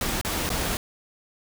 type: noise with dropouts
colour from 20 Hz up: pink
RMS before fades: -27 dBFS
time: 0.01-0.77 s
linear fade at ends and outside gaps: 1 ms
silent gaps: 0.213-0.248 / 0.492-0.502 s
effects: none